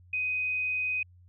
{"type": "tone", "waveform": "sine", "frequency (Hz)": 2505, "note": "D#7", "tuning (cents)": 11, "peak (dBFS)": -27, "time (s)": [0.13, 1.03], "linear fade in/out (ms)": 5, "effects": ["added 89 Hz sine -53 dBFS peak until 1.28 s"]}